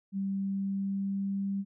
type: tone with pitch glide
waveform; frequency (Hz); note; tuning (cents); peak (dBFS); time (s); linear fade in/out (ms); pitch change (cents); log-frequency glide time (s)
sine; 195.3 to 197.11; G3 to G3; -6 to +10; -29; 0.12-1.65; 50; +16; 0.28-1.46
effects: none